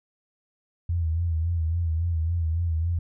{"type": "tone with vibrato", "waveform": "sine", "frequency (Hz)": 83, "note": "E2", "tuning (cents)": 12, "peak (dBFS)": -22, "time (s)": [0.89, 2.99], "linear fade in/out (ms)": 5, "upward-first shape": "sine", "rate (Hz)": 3.6, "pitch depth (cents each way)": 72, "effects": []}